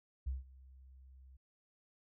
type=tone with ADSR envelope; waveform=sine; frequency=65.41 Hz; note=C2; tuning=in tune; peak=-33 dBFS; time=0.26-1.37 s; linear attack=14 ms; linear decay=160 ms; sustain=-22 dB; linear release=9 ms; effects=none